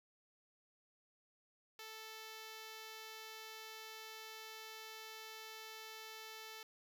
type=tone; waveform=5% pulse; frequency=440 Hz; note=A4; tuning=in tune; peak=-38 dBFS; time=1.79-6.63 s; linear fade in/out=2 ms; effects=none